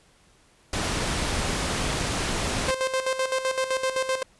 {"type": "low-pass noise", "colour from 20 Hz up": "pink", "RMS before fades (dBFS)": -27, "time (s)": [0.73, 2.71], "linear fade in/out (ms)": 2, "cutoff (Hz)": 10000, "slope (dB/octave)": 12}
{"type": "tone with tremolo", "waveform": "sawtooth", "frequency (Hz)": 523, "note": "C5", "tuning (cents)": -1, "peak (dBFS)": -18, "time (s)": [2.68, 4.23], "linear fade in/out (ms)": 5, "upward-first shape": "square", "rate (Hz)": 7.8, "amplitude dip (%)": 65}
{"effects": ["pink hiss -59 dBFS RMS until 4.39 s", "resampled to 24000 Hz"]}